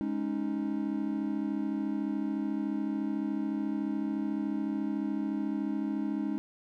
triangle chord, Ab suspended fourth, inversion none, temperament equal, 207.7 / 277.2 / 311.1 Hz, Ab3 / Db4 / Eb4, 0 / 0 / 0 cents, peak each -32 dBFS, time 0.01-6.38 s, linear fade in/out 0 ms, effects none

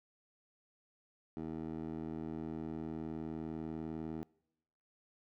15% pulse tone with band-pass filter, 79.8 Hz, D#2, 44 cents sharp, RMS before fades -42 dBFS, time 1.37-4.23 s, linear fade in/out 0 ms, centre 340 Hz, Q 1.4, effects noise-tail reverb RT60 0.9 s tail -25 dB re dry

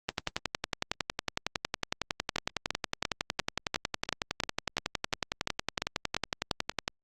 two click trains, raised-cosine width 0.2 ms, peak -11 / -11 dBFS, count 13 / 75, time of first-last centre 2.36-6.512 / 0.09-6.879 s, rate 2.89 / 10.9 Hz, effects Opus 32 kbps

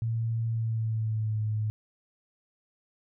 sine tone with pitch glide, 114.1 to 107.7 Hz, A#2 to A2, -37 to -37 cents, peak -26 dBFS, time 0.02-1.7 s, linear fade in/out 0 ms, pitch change -100 cents, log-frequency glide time 0.49-1.41 s, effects none

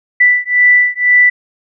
sine beating tone pair, 1975.5 / 1977.5 Hz, B6 / B6, 0 / +2 cents, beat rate 2 Hz, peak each -10 dBFS, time 0.2-1.3 s, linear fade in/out 10 ms, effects none

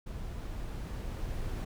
brown noise with level ramp, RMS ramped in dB -40 to -35 dBFS, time 0.06-1.65 s, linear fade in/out 10 ms, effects none

